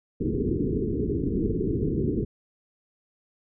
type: low-pass noise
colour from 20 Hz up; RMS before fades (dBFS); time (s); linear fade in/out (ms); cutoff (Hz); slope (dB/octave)
white; -26; 0.2-2.25; 10; 440; 96
effects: none